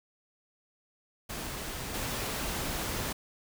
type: noise with level steps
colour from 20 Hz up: pink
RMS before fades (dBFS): -38 / -34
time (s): 1.29-3.13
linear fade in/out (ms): 10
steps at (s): 1.94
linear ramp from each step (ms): 2
effects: none